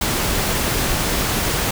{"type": "noise", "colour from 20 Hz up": "pink", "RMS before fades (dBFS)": -20, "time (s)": [0.01, 1.71], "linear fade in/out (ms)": 5, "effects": []}